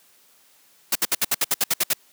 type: noise bursts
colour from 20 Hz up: white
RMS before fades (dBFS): -20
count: 11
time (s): 0.92-1.934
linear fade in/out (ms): 5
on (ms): 34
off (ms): 64
effects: white hiss -57 dBFS RMS until 2.12 s + high-pass 150 Hz 12 dB/octave